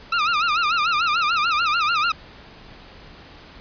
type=tone with vibrato; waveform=sawtooth; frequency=1293 Hz; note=E6; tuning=34 cents flat; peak=-14 dBFS; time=0.12-2.12 s; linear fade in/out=5 ms; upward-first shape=sine; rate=6.8 Hz; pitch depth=150 cents each way; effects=pink hiss -44 dBFS RMS until 3.6 s + resampled to 11025 Hz